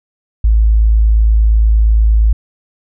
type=tone; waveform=sine; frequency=54.3 Hz; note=A1; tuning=22 cents flat; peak=-6 dBFS; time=0.44-2.33 s; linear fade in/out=5 ms; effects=none